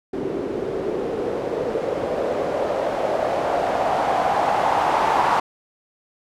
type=noise with low-pass filter sweep; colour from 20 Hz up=blue; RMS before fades=-22 dBFS; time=0.13-5.4 s; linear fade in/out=5 ms; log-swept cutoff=360 to 930 Hz; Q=3.4; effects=none